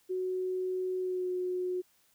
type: tone with pitch glide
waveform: sine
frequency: 370 to 363.9 Hz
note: F#4 to F#4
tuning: 0 to -29 cents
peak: -30 dBFS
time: 0.09-1.82 s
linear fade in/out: 20 ms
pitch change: -29 cents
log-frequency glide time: 0.99-1.29 s
effects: white hiss -68 dBFS RMS until 2.14 s